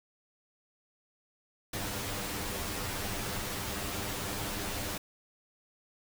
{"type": "noise with comb filter", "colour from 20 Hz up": "pink", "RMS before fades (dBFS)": -36, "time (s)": [1.73, 4.98], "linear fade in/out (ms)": 5, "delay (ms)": 10, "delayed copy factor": 0.6, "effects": []}